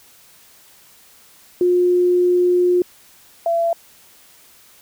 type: tone pair in turn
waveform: sine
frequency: 357.1 / 674.1 Hz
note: F4 / E5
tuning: +39 / +39 cents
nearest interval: major seventh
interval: 1100 cents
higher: second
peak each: -12 / -15 dBFS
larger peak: first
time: 1.61-2.82 / 3.46-3.73 s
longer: first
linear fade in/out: 2 ms
effects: white hiss -49 dBFS RMS until 4.81 s